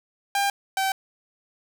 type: tone pair in turn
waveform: sawtooth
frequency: 799 / 771.3 Hz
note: G5 / G5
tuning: +33 / -28 cents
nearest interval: minor second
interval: 61 cents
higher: first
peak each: -17 / -18 dBFS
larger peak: first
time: 0.35-0.5 / 0.77-0.92 s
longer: neither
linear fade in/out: 2 ms
effects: none